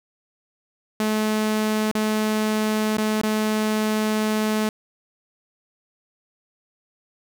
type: tone with dropouts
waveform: sawtooth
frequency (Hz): 215.4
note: A3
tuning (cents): -37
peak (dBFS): -16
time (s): 1-4.69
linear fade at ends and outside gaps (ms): 2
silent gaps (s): 1.914-1.951 / 2.971-2.982 / 3.215-3.234
effects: none